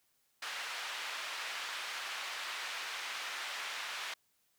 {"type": "band-pass noise", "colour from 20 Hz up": "white", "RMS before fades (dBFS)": -41, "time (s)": [0.42, 4.14], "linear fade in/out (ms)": 5, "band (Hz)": [980, 3000], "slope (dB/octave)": 12, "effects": ["white hiss -75 dBFS RMS until 4.58 s"]}